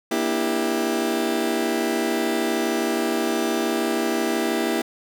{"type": "chord", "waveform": "30% pulse", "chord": "E half-diminished seventh", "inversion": "second", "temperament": "just", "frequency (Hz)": [237.3, 296.7, 329.6, 395.6], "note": ["Bb3", "D4", "E4", "G4"], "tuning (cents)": [31, 18, 0, 16], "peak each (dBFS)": [-24, -28, -22, -24], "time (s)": [0.11, 4.82], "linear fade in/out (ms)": 5, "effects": []}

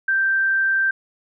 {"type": "tone", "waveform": "sine", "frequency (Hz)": 1568, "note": "G6", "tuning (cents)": 0, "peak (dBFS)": -16, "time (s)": [0.08, 0.91], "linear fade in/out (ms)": 5, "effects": []}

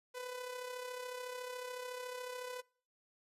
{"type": "tone with amplitude modulation", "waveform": "sawtooth", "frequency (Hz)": 499.7, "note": "B4", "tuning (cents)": 20, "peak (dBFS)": -36, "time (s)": [0.14, 2.62], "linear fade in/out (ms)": 20, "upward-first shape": "sine", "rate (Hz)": 33.9, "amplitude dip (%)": 50, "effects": ["noise-tail reverb RT60 0.5 s tail -26 dB re dry", "resampled to 32000 Hz"]}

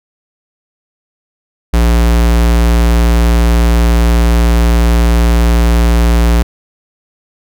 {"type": "tone", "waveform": "square", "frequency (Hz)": 58.2, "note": "A#1", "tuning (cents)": -2, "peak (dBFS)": -7, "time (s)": [1.73, 6.43], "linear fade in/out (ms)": 10, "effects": []}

